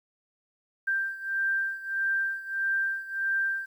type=beating tone pair; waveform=sine; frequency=1577 / 1578.6 Hz; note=G6 / G6; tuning=+10 / +12 cents; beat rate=1.6 Hz; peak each=-28 / -31 dBFS; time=0.87-3.66 s; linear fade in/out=10 ms; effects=10-bit